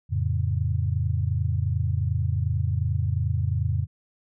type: chord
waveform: sine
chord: F augmented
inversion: none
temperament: equal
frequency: 87.31 / 110 / 138.59 Hz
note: F2 / A2 / C#3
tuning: 0 / 0 / 0 cents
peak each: -25 / -26 / -28 dBFS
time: 0.09-3.87 s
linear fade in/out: 50 ms
effects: none